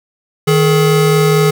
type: tone pair together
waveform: square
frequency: 155.96 / 423.4 Hz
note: D#3 / G#4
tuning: +4 / +33 cents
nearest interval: octave + perfect fourth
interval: 1729 cents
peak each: -12 dBFS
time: 0.47-1.51 s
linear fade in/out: 10 ms
effects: none